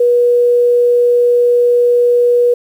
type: tone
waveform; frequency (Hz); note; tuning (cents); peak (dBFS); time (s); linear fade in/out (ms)
sine; 484; B4; -35; -7; 0-2.54; 5
effects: 7-bit